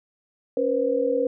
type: tone cluster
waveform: sine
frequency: 276.1 / 483.9 / 523 Hz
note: C#4 / B4 / C5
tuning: -7 / -35 / -1 cents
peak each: -28 / -22 / -25 dBFS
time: 0.57-1.27 s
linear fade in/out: 2 ms
effects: none